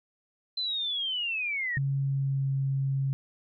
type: linear sweep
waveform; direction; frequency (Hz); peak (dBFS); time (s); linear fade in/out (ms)
sine; down; 4093 to 1815; -28; 0.57-1.78; 5
type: tone with pitch glide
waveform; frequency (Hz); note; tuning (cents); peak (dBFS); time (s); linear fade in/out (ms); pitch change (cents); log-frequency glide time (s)
sine; 137.7 to 136.04; C#3 to C#3; -11 to -32; -25; 1.77-3.13; 0; -21; 1.96-2.5
effects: none